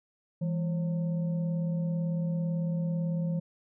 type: tone with frequency modulation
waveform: sine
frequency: 166.5 Hz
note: E3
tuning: 18 cents sharp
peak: -27 dBFS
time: 0.41-3.4 s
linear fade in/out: 10 ms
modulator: 371 Hz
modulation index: 0.42
effects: none